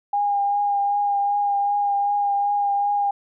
sine tone with vibrato, 811 Hz, G#5, 41 cents flat, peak -18 dBFS, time 0.13-3.11 s, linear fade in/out 5 ms, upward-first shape triangle, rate 2.6 Hz, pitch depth 20 cents each way, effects none

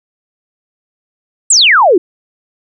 sine exponential sweep, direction down, 8372 to 320 Hz, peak -4 dBFS, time 1.5-1.98 s, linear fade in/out 5 ms, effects none

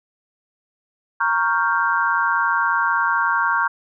sine chord, G half-diminished seventh, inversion first, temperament equal, 932.3 / 1108.7 / 1396.9 / 1568 Hz, Bb5 / Db6 / F6 / G6, 0 / 0 / 0 / 0 cents, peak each -22 dBFS, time 1.2-3.68 s, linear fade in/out 10 ms, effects none

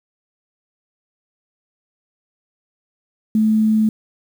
sine tone with quantisation, 217.5 Hz, A3, 20 cents flat, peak -12 dBFS, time 3.35-3.89 s, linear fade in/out 2 ms, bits 7, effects none

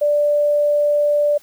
sine tone, 587.3 Hz, D5, in tune, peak -13 dBFS, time 0.01-1.38 s, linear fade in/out 10 ms, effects white hiss -50 dBFS RMS until 1.42 s

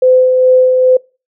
sine tone with tremolo, 511 Hz, C5, 41 cents flat, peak -4 dBFS, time 0.02-0.97 s, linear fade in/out 5 ms, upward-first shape sine, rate 2.4 Hz, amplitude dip 35%, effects noise-tail reverb RT60 0.3 s tail -24 dB re dry

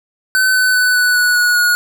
square tone with pitch steps, 1521 / 1508.7 / 1496.6 / 1484.5 / 1472.6 / 1460.7 / 1449 Hz, F#6 / F#6 / F#6 / F#6 / F#6 / F#6 / F#6, +47 / +33 / +19 / +5 / -9 / -23 / -37 cents, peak -11 dBFS, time 0.35-1.75 s, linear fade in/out 0 ms, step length 200 ms, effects none

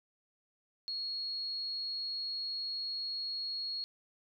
sine tone, 4313 Hz, C#8, 48 cents flat, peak -35 dBFS, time 0.88-3.84 s, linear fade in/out 0 ms, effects none

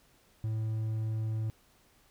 triangle tone, 110 Hz, A2, in tune, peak -28 dBFS, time 0.44-1.5 s, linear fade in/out 0 ms, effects pink hiss -65 dBFS RMS until 2.1 s

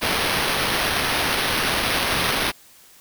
white noise with sample-and-hold, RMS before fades -22 dBFS, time 0.01-2.52 s, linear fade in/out 20 ms, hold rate 7350 Hz, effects white hiss -50 dBFS RMS until 3 s

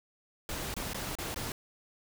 pink noise with dropouts, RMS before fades -37 dBFS, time 0.49-1.52 s, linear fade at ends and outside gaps 1 ms, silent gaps 0.741-0.765 / 0.934-0.945 / 1.153-1.186 / 1.344-1.36 s, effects none

